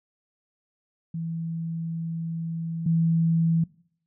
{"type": "tone pair in turn", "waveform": "sine", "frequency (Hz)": [164.81, 164.81], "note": ["E3", "E3"], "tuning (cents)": [0, 0], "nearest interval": "unison", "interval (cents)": 0, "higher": "neither", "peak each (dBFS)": [-28, -19], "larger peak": "second", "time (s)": [[1.14, 2.86], [2.86, 3.64]], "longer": "first", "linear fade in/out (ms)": 5, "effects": ["noise-tail reverb RT60 0.6 s tail -22 dB re dry"]}